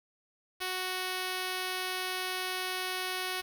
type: tone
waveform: 5% pulse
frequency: 370 Hz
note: F#4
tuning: in tune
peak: -21 dBFS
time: 0.6-3.42 s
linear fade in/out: 20 ms
effects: 9-bit